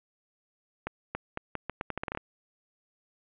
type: accelerating click train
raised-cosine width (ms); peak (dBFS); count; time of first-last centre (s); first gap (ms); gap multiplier
0.5; -17; 13; 0.87-2.174; 280; 0.8
effects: resampled to 8000 Hz + 9-bit